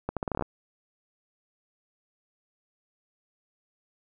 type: accelerating click train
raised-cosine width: 1 ms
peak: -15 dBFS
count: 10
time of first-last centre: 0.09-0.423 s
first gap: 77 ms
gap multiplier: 0.8
effects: none